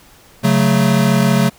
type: chord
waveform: square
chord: F# minor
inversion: second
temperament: equal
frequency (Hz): 138.59 / 185 / 220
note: C#3 / F#3 / A3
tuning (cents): 0 / 0 / 0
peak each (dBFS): -16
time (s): 0.43-1.5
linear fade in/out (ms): 20
effects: pink hiss -46 dBFS RMS until 1.58 s